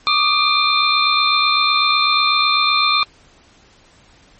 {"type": "tone cluster", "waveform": "sine", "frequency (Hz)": [1152, 1220, 2394, 3608, 4150], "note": ["D6", "D#6", "D7", "A7", "C8"], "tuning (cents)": [-34, -34, 33, 43, -15], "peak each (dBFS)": -19, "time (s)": [0.07, 3.03], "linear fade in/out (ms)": 0, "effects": ["pink hiss -50 dBFS RMS until 4.39 s", "MP3 32 kbps"]}